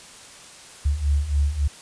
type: beating tone pair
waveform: sine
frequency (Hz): 69.7 / 73.3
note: C#2 / D2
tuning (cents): +10 / -3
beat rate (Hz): 3.6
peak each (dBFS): -24 / -20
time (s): 0.85-1.68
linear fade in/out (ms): 10
effects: white hiss -44 dBFS RMS until 1.81 s + resampled to 22050 Hz